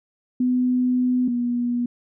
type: tone pair in turn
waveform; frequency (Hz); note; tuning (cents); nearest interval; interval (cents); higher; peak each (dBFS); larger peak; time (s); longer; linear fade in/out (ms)
sine; 250.7 / 241.8; B3 / B3; +26 / -36; minor second; 62; first; -17 / -20; first; 0.4-1.28 / 1.28-1.86; first; 5
effects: none